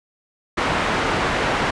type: low-pass noise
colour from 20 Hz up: white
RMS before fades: -21 dBFS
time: 0.57-1.71 s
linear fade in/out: 10 ms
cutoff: 1600 Hz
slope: 12 dB/octave
effects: resampled to 22050 Hz